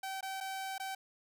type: tone with dropouts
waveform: sawtooth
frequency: 770 Hz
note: G5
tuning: 31 cents flat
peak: -34 dBFS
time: 0.03-0.95 s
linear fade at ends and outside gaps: 5 ms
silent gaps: 0.209-0.227 / 0.404-0.408 / 0.781-0.798 s
effects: none